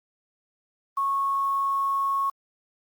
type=tone with quantisation; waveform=sine; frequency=1100 Hz; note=C#6; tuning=14 cents flat; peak=-22 dBFS; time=0.97-2.3 s; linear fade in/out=5 ms; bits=8; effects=Opus 32 kbps